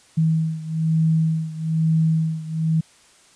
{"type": "beating tone pair", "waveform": "sine", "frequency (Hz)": [160, 161.1], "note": ["D#3", "E3"], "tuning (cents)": [49, -39], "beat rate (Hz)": 1.1, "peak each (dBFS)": [-19, -22], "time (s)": [0.17, 2.81], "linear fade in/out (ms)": 10, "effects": ["white hiss -53 dBFS RMS until 3.35 s", "resampled to 22050 Hz"]}